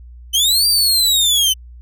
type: linear two-way sweep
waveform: sawtooth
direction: up then down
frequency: 3018 to 4741 to 3018 Hz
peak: -9 dBFS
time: 0.33-1.54 s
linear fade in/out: 20 ms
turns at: 0.67 s
effects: added 60 Hz sine -35 dBFS peak until 1.81 s